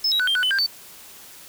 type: tone with pitch steps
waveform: triangle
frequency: 5210 / 3848 / 1492 / 3175 / 1487 / 3019 / 1588 / 4536 Hz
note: E8 / B7 / F#6 / G7 / F#6 / F#7 / G6 / C#8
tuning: -21 / -46 / +14 / +21 / +8 / +34 / +22 / +39 cents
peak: -16 dBFS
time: 0.04-0.664 s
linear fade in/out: 5 ms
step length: 78 ms
effects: tanh soft clip ceiling -12 dBFS + white hiss -44 dBFS RMS until 1.48 s